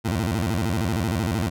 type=tone with vibrato; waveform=20% pulse; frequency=98 Hz; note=G2; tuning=in tune; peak=-17 dBFS; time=0.04-1.5 s; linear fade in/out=20 ms; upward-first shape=square; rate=13 Hz; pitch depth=250 cents each way; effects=none